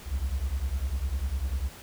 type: beating tone pair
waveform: sine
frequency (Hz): 61.74 / 71.74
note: B1 / D2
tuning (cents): 0 / -40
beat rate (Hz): 10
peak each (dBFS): -28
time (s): 0.05-1.71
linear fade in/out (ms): 50
effects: tanh soft clip ceiling -23 dBFS + pink hiss -47 dBFS RMS until 1.82 s